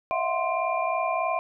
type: tone cluster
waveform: sine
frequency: 630 / 669 / 732 / 1045 / 2388 Hz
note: D#5 / E5 / F#5 / C6 / D7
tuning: +21 / +25 / -19 / -2 / +28 cents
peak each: -34 / -28 / -30 / -28 / -34 dBFS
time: 0.11-1.39 s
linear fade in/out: 0 ms
effects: none